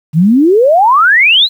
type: exponential sweep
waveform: sine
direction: up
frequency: 146.83 to 4186 Hz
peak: -4 dBFS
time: 0.13-1.49 s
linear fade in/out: 50 ms
effects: 7-bit